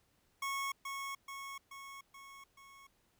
25% pulse tone with echo, 1099 Hz, C#6, 15 cents flat, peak -32 dBFS, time 0.42-0.72 s, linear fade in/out 5 ms, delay 430 ms, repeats 5, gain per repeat -4 dB, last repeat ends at 2.87 s, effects pink hiss -74 dBFS RMS until 3.19 s

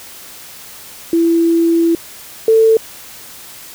sine tone pair in turn, 333.9 / 445.7 Hz, E4 / A4, +22 / +22 cents, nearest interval perfect fourth, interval 500 cents, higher second, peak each -9 / -6 dBFS, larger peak second, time 1.13-1.95 / 2.48-2.77 s, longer first, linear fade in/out 2 ms, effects white hiss -35 dBFS RMS until 3.74 s

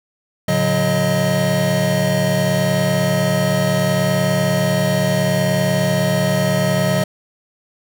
square tone cluster, 112.3 / 142.3 / 183 / 625 Hz, A2 / C#3 / F#3 / D#5, +36 / +46 / -19 / +8 cents, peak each -26 / -21 / -20 / -20 dBFS, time 0.48-7.04 s, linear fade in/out 5 ms, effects none

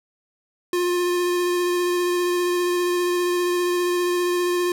square tone with vibrato, 354.2 Hz, F4, 24 cents sharp, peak -20 dBFS, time 0.73-4.72 s, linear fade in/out 2 ms, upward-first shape sine, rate 15 Hz, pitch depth 13 cents each way, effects none

